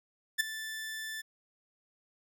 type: tone with ADSR envelope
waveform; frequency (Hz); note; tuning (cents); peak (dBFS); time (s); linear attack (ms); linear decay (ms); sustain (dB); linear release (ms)
sawtooth; 1760; A6; 0; -19; 0.38-1.22; 23; 10; -15; 16
effects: none